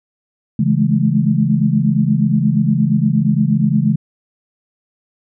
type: chord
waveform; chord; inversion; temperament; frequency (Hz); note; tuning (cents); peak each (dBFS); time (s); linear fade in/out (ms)
sine; A major seventh; first; equal with one note detuned; 138.59 / 164.81 / 207.7 / 216.2; C#3 / E3 / G#3 / A3; 0 / 0 / 0 / -30; -17; 0.59-3.96; 5
effects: none